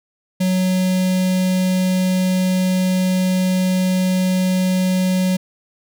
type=tone with notch filter; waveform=square; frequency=185 Hz; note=F#3; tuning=in tune; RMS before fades=-17 dBFS; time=0.4-5.37 s; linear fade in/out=10 ms; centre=1200 Hz; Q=0.84; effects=none